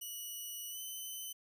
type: tone with pitch glide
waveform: 5% pulse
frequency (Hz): 2939 to 3036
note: F#7 to F#7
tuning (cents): -12 to +44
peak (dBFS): -34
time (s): 0.01-1.33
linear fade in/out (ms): 10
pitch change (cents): +56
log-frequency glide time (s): 0.69-0.8
effects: none